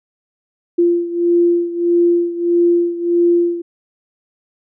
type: beating tone pair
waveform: sine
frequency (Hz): 344.9 / 346.5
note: F4 / F4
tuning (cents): -22 / -14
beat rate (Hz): 1.6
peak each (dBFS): -13 / -17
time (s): 0.78-3.62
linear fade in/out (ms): 10
effects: none